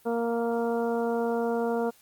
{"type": "harmonic tone", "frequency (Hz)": 233.1, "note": "A#3", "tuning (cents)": 0, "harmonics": [1, 2, 3, 4, 5, 6], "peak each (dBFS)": [-30, -27, -33, -37, -44, -41], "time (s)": [0.05, 1.91], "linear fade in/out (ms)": 20, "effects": ["white hiss -59 dBFS RMS until 2.01 s", "Opus 32 kbps"]}